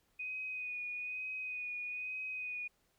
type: tone with vibrato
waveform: sine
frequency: 2489 Hz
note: D#7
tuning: in tune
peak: -38 dBFS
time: 0.19-2.68 s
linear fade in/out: 10 ms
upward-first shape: sine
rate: 1.1 Hz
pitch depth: 25 cents each way
effects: pink hiss -75 dBFS RMS until 2.98 s